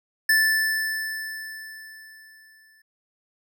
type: tone with exponential decay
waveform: square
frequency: 1757 Hz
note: A6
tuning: 3 cents flat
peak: -16 dBFS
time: 0.29-2.82 s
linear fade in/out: 5 ms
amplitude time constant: 550 ms
effects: none